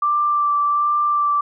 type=tone with vibrato; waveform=sine; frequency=1174.7 Hz; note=D6; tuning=in tune; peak=-15 dBFS; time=0.02-1.41 s; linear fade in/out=5 ms; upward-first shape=sine; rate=1.3 Hz; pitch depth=13 cents each way; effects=none